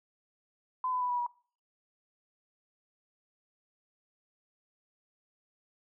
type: tone with pitch steps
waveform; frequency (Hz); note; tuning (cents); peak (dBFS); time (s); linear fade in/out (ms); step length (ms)
sine; 1017 / 1003.6 / 990.3 / 977.3 / 964.4; C6 / B5 / B5 / B5 / B5; -50 / +28 / +4 / -18 / -41; -29; 0.84-1.265; 2; 85
effects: noise-tail reverb RT60 0.4 s tail -21 dB re dry